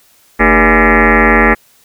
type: tone with frequency modulation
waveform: sine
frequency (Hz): 830.6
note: G#5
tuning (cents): 0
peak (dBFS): -5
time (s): 0.39-1.55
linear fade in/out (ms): 20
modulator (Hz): 176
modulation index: 7.4
effects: white hiss -49 dBFS RMS until 1.84 s